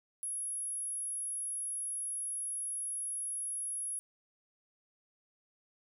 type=tone; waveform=sine; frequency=10740 Hz; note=E9; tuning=31 cents sharp; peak=-35 dBFS; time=0.23-3.99 s; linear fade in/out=0 ms; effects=none

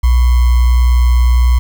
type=tone with sample-and-hold; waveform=sine; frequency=60.8 Hz; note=B1; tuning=26 cents flat; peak=-6 dBFS; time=0.03-1.59 s; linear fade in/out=10 ms; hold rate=1050 Hz; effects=none

